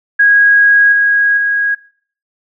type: tone with level steps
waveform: sine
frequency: 1647 Hz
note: G#6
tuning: 15 cents flat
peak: -5 / -8 / -11 dBFS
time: 0.19-1.75 s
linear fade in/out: 10 ms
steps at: 0.92 / 1.37 s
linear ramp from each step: 5 ms
effects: noise-tail reverb RT60 0.5 s tail -19 dB re dry